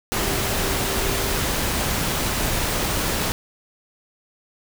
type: tone in noise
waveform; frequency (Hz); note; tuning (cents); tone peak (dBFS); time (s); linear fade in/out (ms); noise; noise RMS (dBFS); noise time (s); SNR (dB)
sine; 392; G4; 0; -31; 0.13-1.4; 0; pink; -23; 0.12-3.32; -11
effects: none